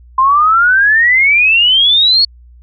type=exponential sweep; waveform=sine; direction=up; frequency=1030 to 4431 Hz; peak=-6 dBFS; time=0.18-2.25 s; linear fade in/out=5 ms; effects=added 60 Hz sine -37 dBFS peak until 2.62 s